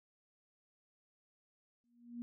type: tone with exponential growth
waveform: sine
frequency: 238.4 Hz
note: A#3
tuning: 39 cents sharp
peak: -38 dBFS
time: 1.84-2.22 s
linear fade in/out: 0 ms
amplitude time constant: 81 ms
effects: none